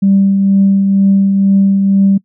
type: tone with tremolo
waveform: sine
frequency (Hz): 196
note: G3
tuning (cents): 0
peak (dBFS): -4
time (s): 0.02-2.18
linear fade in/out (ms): 10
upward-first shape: triangle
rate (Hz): 2.1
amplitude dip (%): 40
effects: noise-tail reverb RT60 0.1 s tail -24 dB re dry + tanh soft clip ceiling -1 dBFS